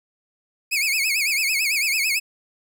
sawtooth tone with vibrato, 2371 Hz, D7, 16 cents sharp, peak -16 dBFS, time 0.71-2.2 s, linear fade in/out 20 ms, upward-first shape sine, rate 9 Hz, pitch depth 170 cents each way, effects none

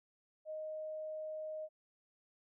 sine tone, 622.3 Hz, D#5, in tune, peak -40 dBFS, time 0.45-1.69 s, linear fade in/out 50 ms, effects none

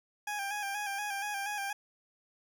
20% pulse tone with vibrato, 812 Hz, G#5, 39 cents flat, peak -29 dBFS, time 0.27-1.73 s, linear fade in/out 5 ms, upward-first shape square, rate 4.2 Hz, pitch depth 41 cents each way, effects none

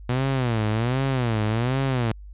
sawtooth tone with vibrato, 120.4 Hz, B2, 44 cents flat, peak -17 dBFS, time 0.09-2.12 s, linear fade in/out 5 ms, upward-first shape sine, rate 1.3 Hz, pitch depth 210 cents each way, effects added 50 Hz sine -38 dBFS peak until 2.33 s + resampled to 8000 Hz

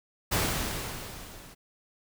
pink noise with level ramp, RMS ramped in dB -25 to -50 dBFS, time 0.31-1.55 s, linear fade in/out 20 ms, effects none

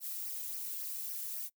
violet noise with flanger, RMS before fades -40 dBFS, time 0-1.5 s, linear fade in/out 50 ms, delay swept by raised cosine 0.26 to 1.86 ms, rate 3.6 Hz, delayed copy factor -0.7, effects noise-tail reverb RT60 0.1 s tail -22 dB re dry

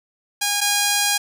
5% pulse tone pair in turn, 817 / 817 Hz, G#5 / G#5, -29 / -29 cents, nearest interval unison, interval 0 cents, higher neither, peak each -7 / -5 dBFS, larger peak second, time 0.41-0.61 / 0.61-1.18 s, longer second, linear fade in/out 10 ms, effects none

